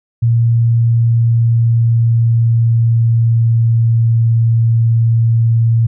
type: tone with pitch glide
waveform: sine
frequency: 116.54 to 114.8 Hz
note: A#2 to A#2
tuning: 0 to -26 cents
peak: -8 dBFS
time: 0.22-5.87 s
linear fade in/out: 10 ms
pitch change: -26 cents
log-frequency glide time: 0.37-4.3 s
effects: none